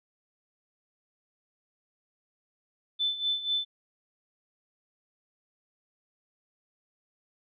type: tone with tremolo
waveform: sine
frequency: 3520 Hz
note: A7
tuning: in tune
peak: -24 dBFS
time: 2.99-3.65 s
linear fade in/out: 20 ms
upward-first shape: sine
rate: 4.1 Hz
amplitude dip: 75%
effects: none